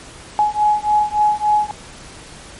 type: beating tone pair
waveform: sine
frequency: 840 / 843.5 Hz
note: G#5 / G#5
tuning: +19 / +27 cents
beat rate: 3.5 Hz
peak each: -16 dBFS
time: 0.39-1.71 s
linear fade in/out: 0 ms
effects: pink hiss -38 dBFS RMS until 2.59 s + MP3 48 kbps